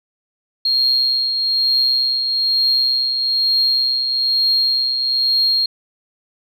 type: tone with tremolo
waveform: sine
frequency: 4243 Hz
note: C8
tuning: 23 cents sharp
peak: -11 dBFS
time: 0.65-5.66 s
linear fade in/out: 5 ms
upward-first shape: triangle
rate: 1.1 Hz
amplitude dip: 50%
effects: tanh soft clip ceiling -8 dBFS